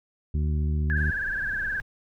harmonic tone, 75.3 Hz, D2, 44 cents sharp, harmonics 1 / 2 / 3 / 4 / 5, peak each -23 / -30 / -36 / -46 / -44 dBFS, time 0.34-1.11 s, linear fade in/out 5 ms
sine tone with vibrato, 1627 Hz, G#6, 36 cents flat, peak -26 dBFS, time 0.9-1.8 s, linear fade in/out 0 ms, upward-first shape triangle, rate 19 Hz, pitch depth 120 cents each way
brown noise, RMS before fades -40 dBFS, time 0.96-1.82 s, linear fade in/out 10 ms
effects none

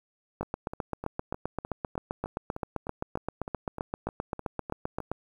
two click trains, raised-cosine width 1 ms, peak -22 / -16 dBFS, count 16 / 37, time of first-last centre 0.43-5.003 / 0.41-5.116 s, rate 3.28 / 7.65 Hz, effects 9-bit

